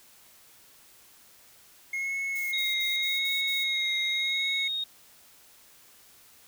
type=tone with vibrato; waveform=triangle; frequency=2151 Hz; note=C7; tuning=47 cents sharp; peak=-27 dBFS; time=1.93-4.68 s; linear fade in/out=5 ms; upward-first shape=sine; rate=0.85 Hz; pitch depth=32 cents each way
type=noise bursts; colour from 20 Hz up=violet; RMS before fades=-41 dBFS; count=6; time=2.35-3.64 s; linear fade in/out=10 ms; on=170 ms; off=54 ms
type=tone with pitch glide; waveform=sine; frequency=3775 to 3729 Hz; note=A#7 to A#7; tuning=+21 to 0 cents; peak=-28 dBFS; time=2.53-4.84 s; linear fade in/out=5 ms; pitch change=-21 cents; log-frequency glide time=4.58-4.69 s
effects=white hiss -56 dBFS RMS until 6.47 s